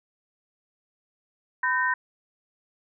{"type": "tone cluster", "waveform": "sine", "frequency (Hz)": [1001, 1544, 1836], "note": ["B5", "G6", "A#6"], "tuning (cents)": [23, -27, -27], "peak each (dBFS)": -26, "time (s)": [1.63, 1.94], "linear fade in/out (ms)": 5, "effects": []}